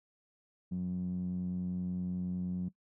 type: tone with low-pass filter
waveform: 5% pulse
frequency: 90.5 Hz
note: F#2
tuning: 38 cents flat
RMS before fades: -35 dBFS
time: 0.71-2.69 s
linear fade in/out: 10 ms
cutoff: 180 Hz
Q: 6
effects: noise-tail reverb RT60 0.1 s tail -19 dB re dry